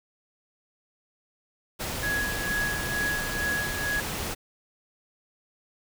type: noise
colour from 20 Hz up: pink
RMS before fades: -32 dBFS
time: 1.79-4.35 s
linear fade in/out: 20 ms
type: tone with tremolo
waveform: sine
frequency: 1671 Hz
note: G#6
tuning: 10 cents sharp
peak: -25 dBFS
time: 2.03-4 s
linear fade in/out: 0 ms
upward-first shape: sine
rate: 2.2 Hz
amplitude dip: 65%
effects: none